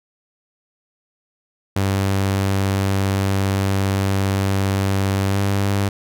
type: tone with pitch glide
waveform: sawtooth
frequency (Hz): 97.5 to 99.43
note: G2 to G2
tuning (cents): -9 to +25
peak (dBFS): -13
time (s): 1.76-5.89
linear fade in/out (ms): 5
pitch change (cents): +34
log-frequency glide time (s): 5.3-5.39
effects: none